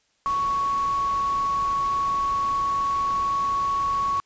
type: tone in noise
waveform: sine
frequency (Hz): 1113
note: C#6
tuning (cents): +7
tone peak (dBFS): -21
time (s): 0.26-4.2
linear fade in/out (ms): 0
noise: pink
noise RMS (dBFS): -39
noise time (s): 0.26-4.2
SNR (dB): +15
effects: white hiss -67 dBFS RMS until 4.25 s + resampled to 16000 Hz